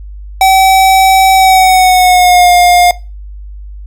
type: tone with pitch glide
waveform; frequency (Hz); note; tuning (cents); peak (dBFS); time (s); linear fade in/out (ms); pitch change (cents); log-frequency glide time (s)
square; 765 to 709.7; G5 to F5; -42 to +28; -4; 0.41-2.91; 2; -130; 1.34-2.52
effects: noise-tail reverb RT60 0.3 s tail -20 dB re dry + added 50 Hz sine -24 dBFS peak until 3.86 s